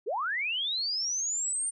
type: linear sweep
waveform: sine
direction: up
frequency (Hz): 346.9 to 9000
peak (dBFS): -28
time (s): 0.06-1.71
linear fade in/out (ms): 20
effects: none